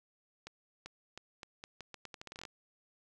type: accelerating click train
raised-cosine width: 0.2 ms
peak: -28 dBFS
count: 17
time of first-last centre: 0.47-2.452 s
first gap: 390 ms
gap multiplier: 0.81
effects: none